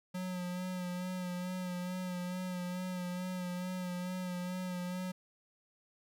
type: tone with vibrato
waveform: square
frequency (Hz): 181.2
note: F#3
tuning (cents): -36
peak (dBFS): -37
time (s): 0.14-5.12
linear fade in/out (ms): 10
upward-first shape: sine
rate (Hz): 2.3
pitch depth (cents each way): 28
effects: 13-bit